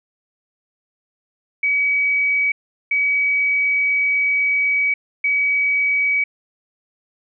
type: tone bursts at uneven times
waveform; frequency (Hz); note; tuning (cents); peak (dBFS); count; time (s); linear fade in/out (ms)
sine; 2272; C#7; +42; -15; 3; 1.63-2.52 / 2.91-4.94 / 5.24-6.24; 5
effects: none